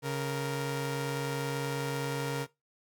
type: tone pair together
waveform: sawtooth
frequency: 138.6 / 466.2 Hz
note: C#3 / A#4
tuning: 0 / 0 cents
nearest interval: octave + major sixth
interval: 2100 cents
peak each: -29 / -31 dBFS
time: 0.02-2.47 s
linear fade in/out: 50 ms
effects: noise-tail reverb RT60 0.2 s tail -19 dB re dry